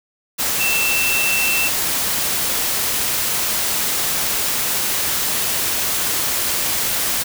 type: tone in noise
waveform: sine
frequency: 2678 Hz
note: E7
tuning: 27 cents sharp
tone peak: -18 dBFS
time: 0.59-1.69 s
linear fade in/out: 20 ms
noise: white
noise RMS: -20 dBFS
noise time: 0.38-7.24 s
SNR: -1 dB
effects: none